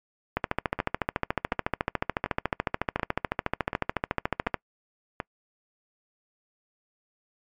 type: two click trains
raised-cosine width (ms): 0.5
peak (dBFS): -14 / -9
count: 7 / 59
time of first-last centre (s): 0.79-5.202 / 0.37-4.543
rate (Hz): 1.36 / 13.9
effects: noise-tail reverb RT60 0.1 s tail -25 dB re dry + MP3 96 kbps